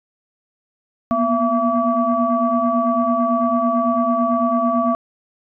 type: tone cluster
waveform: sine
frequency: 235.7 / 244.7 / 672 / 1147 Hz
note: A#3 / B3 / E5 / D6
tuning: +19 / -16 / +33 / -41 cents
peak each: -23 / -20 / -19 / -20 dBFS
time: 1.11-4.95 s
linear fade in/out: 0 ms
effects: tanh soft clip ceiling -4 dBFS